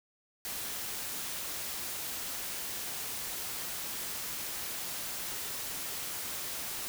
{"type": "noise", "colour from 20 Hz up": "white", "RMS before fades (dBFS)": -38, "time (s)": [0.45, 6.88], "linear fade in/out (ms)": 0, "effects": []}